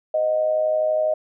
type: tone with amplitude modulation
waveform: sine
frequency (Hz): 622.3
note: D#5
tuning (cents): 0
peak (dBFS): -15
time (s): 0.14-1.14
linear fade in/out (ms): 5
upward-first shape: sine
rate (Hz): 112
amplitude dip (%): 55
effects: none